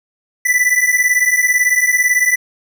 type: beating tone pair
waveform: square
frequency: 1975.5 / 1993.5 Hz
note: B6 / B6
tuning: 0 / +16 cents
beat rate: 18 Hz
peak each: -15 dBFS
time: 0.45-2.36 s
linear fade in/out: 10 ms
effects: none